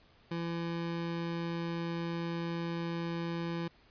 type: tone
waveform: 25% pulse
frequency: 168.7 Hz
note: E3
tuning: 40 cents sharp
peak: -30 dBFS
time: 0.31-3.68 s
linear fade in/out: 5 ms
effects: pink hiss -63 dBFS RMS until 3.9 s + resampled to 11025 Hz